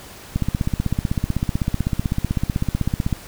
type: click train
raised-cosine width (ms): 5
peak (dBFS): -7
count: 45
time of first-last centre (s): 0.36-3.127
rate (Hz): 15.9
effects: pink hiss -40 dBFS RMS until 3.27 s